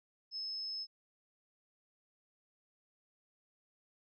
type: tone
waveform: sine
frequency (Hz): 5200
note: E8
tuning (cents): -24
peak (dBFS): -38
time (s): 0.31-0.87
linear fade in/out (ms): 50
effects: none